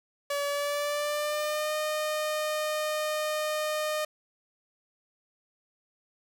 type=tone with pitch glide; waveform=sawtooth; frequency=571 to 612 Hz; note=D5 to D#5; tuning=-49 to -29 cents; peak=-24 dBFS; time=0.3-4.05 s; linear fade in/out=5 ms; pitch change=+120 cents; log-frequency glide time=0.47-1.74 s; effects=none